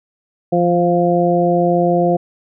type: harmonic tone with a mistuned harmonic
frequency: 174.61 Hz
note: F3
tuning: in tune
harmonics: 1 / 2 / 3 / 4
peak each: -17 / -17 / -17 / -17 dBFS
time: 0.52-2.17 s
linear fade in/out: 10 ms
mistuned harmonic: 1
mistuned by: -16 cents
effects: none